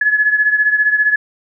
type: beating tone pair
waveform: sine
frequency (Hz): 1700 / 1715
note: G#6 / A6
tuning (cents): +40 / -45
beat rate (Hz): 15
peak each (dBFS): -12 / -17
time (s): 0.01-1.16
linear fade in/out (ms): 5
effects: none